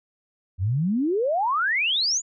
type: exponential sweep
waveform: sine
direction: up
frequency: 84.5 to 7190 Hz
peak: -20 dBFS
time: 0.58-2.22 s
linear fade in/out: 50 ms
effects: none